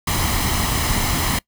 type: noise with comb filter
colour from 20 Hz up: pink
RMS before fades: -20 dBFS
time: 0.07-1.39 s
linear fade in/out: 5 ms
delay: 0.98 ms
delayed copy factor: +0.5
effects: noise-tail reverb RT60 0.1 s tail -23 dB re dry